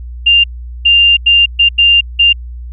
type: tone bursts at uneven times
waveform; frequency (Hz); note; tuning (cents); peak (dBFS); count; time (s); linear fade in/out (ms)
sine; 2794; F7; 0; -4; 6; 0.26-0.44 / 0.85-1.17 / 1.26-1.46 / 1.59-1.69 / 1.78-2.01 / 2.19-2.33; 10
effects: added 60 Hz sine -23 dBFS peak until 2.72 s